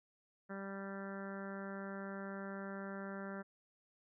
harmonic tone, 196 Hz, G3, in tune, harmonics 1 / 2 / 3 / 4 / 5 / 6 / 7 / 8 / 9 / 10, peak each -45 / -50 / -50 / -57 / -57 / -59 / -52 / -54 / -56 / -66 dBFS, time 0.49-3.43 s, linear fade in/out 20 ms, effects none

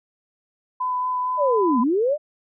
sine tone with vibrato, 1004 Hz, B5, 28 cents sharp, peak -21 dBFS, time 0.8-1.84 s, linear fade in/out 10 ms, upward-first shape sine, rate 4.4 Hz, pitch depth 10 cents each way
sine linear two-way sweep, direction down then up, 624 to 220 to 624 Hz, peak -17 dBFS, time 1.37-2.18 s, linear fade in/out 50 ms, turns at 1.8 s
effects none

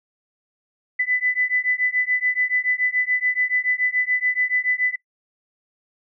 sine beating tone pair, 1995 / 2002 Hz, B6 / B6, +17 / +23 cents, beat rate 7 Hz, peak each -22 dBFS, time 0.99-4.96 s, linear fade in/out 10 ms, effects noise-tail reverb RT60 0.1 s tail -21 dB re dry

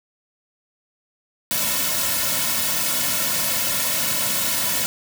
white noise with comb filter, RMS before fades -22 dBFS, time 1.51-4.86 s, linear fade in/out 0 ms, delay 2.5 ms, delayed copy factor -1, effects none

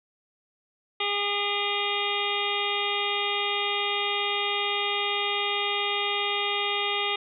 harmonic tone with a mistuned harmonic, 407.5 Hz, G#4, 33 cents flat, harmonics 1 / 2 / 3 / 5 / 6 / 7 / 8 / 9, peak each -33 / -33 / -33 / -33 / -33 / -33 / -33 / -33 dBFS, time 1-7.16 s, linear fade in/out 5 ms, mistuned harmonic 6, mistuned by -21 cents, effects none

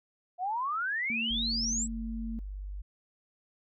sine exponential sweep, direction up, 694 to 8020 Hz, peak -29 dBFS, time 0.38-1.88 s, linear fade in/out 50 ms
sine tone with pitch glide, 228.6 to 225.6 Hz, A#3 to A3, -34 to +44 cents, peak -35 dBFS, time 1.1-2.39 s, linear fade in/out 0 ms, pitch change -22 cents, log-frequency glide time 1.47-2.07 s
sine tone, 49 Hz, G1, in tune, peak -36 dBFS, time 1.3-2.82 s, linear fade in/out 10 ms
effects none

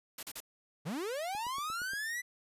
white noise bursts, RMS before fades -42 dBFS, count 3, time 0.18-0.404 s, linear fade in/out 5 ms, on 50 ms, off 37 ms
45% pulse linear sweep, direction up, 130.81 to 2000 Hz, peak -35 dBFS, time 0.85-2.22 s, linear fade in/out 20 ms
click train, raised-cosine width 2 ms, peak -38 dBFS, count 6, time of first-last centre 1.35-1.935 s, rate 8.55 Hz
effects resampled to 32000 Hz

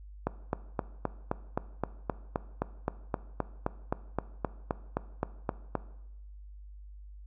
click train, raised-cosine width 1 ms, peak -14 dBFS, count 22, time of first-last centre 0.27-5.753 s, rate 3.83 Hz, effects noise-tail reverb RT60 0.9 s tail -17 dB re dry + added 50 Hz sine -45 dBFS peak until 7.26 s

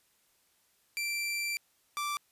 sawtooth tone pair in turn, 2349 / 1171.9 Hz, D7 / D6, 0 / -4 cents, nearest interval octave, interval 1204 cents, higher first, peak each -28 dBFS, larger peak neither, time 0.97-1.57 / 1.97-2.17 s, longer first, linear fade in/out 0 ms, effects white hiss -70 dBFS RMS until 2.31 s + resampled to 32000 Hz

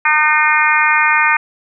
harmonic tone, 304.6 Hz, D#4, 37 cents flat, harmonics 3 / 4 / 5 / 6 / 7 / 8, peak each -17 / -17 / -17 / -17 / -17 / -17 dBFS, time 0.05-1.37 s, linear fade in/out 5 ms, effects none

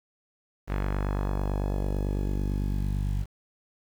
sawtooth tone with low-pass filter sweep, 49 Hz, G1, in tune, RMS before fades -28 dBFS, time 0.67-3.26 s, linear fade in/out 50 ms, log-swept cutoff 2100 to 130 Hz, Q 1.3, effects 8-bit

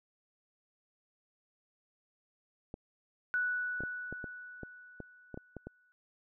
clicks, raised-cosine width 2 ms, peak -28 dBFS, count 11, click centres 2.741 / 3.806 / 3.836 / 4.126 / 4.242 / 4.633 / 5.003 / 5.343 / 5.375 / 5.567 / 5.67 s
sine tone with exponential decay, 1478 Hz, F#6, 2 cents flat, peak -28 dBFS, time 3.34-5.92 s, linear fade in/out 0 ms, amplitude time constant 560 ms
effects none

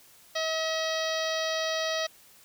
harmonic tone with a mistuned harmonic, 640 Hz, D#5, 49 cents sharp, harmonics 1 / 2 / 3 / 4 / 5 / 6 / 7 / 8 / 9, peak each -30 / -37 / -35 / -41 / -38 / -37 / -39 / -40 / -40 dBFS, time 0.35-2.07 s, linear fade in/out 10 ms, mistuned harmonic 8, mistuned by -33 cents, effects white hiss -56 dBFS RMS until 2.44 s

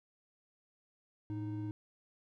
triangle tone pair together, 109.6 / 310 Hz, A2 / D#4, -6 / -6 cents, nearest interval octave + tritone, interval 1800 cents, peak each -37 / -38 dBFS, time 1.3-1.71 s, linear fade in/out 0 ms, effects none

